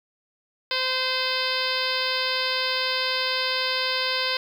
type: harmonic tone with a mistuned harmonic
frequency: 516 Hz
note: C5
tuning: 24 cents flat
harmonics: 1 / 2 / 3 / 4 / 5 / 6 / 7 / 8 / 9 / 10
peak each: -32 / -32 / -32 / -32 / -32 / -32 / -32 / -32 / -32 / -32 dBFS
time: 0.71-4.37 s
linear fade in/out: 2 ms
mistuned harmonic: 10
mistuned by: -43 cents
effects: 8-bit